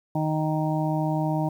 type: harmonic tone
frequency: 155.56 Hz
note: D#3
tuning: in tune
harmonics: 1 / 2 / 4 / 5 / 6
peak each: -25 / -28 / -31 / -32 / -33 dBFS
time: 0.15-1.49 s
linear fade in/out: 5 ms
effects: 9-bit